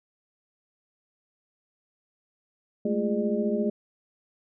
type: tone cluster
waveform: sine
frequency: 206.7 / 221.2 / 347.1 / 411.3 / 602 Hz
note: G#3 / A3 / F4 / G#4 / D5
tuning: -8 / +9 / -11 / -17 / +43 cents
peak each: -31 / -27 / -34 / -29 / -32 dBFS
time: 2.85-3.7 s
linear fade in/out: 5 ms
effects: none